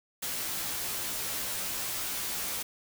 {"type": "noise with comb filter", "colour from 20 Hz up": "white", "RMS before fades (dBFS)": -34, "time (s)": [0.22, 2.63], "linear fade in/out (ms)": 10, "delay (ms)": 14, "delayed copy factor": -0.75, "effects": []}